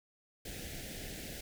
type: band-stop noise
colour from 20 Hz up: pink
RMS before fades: -44 dBFS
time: 0.45-1.41 s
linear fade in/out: 5 ms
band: 730 to 1600 Hz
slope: 48 dB/octave
effects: none